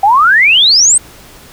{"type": "exponential sweep", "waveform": "sine", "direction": "up", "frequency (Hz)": [759, 8690], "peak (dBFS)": -4, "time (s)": [0.03, 0.98], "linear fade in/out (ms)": 5, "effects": ["pink hiss -37 dBFS RMS until 1.52 s"]}